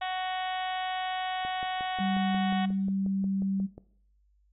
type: harmonic tone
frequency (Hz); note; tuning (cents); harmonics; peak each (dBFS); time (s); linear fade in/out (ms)
371.4; F#4; +7; 2 / 3 / 4 / 5 / 6 / 7 / 8 / 9 / 10; -31 / -41 / -42 / -40 / -45 / -48 / -44 / -44 / -47; 0.01-2.66; 10
type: click train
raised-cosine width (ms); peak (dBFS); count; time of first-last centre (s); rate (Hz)
2; -30; 14; 1.45-3.78; 5.58
type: tone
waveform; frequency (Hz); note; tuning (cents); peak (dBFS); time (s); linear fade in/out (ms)
sine; 194.2; G3; -16; -27; 1.99-3.67; 20
effects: noise-tail reverb RT60 0.6 s tail -18 dB re dry + added 50 Hz sine -63 dBFS peak until 4.52 s